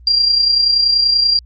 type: tone with amplitude modulation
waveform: sine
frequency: 4758 Hz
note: D8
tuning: 22 cents sharp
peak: -8 dBFS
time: 0.07-1.39 s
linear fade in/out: 2 ms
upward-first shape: sine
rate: 30.4 Hz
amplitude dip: 50%
effects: added 60 Hz sine -38 dBFS peak until 1.45 s + Opus 24 kbps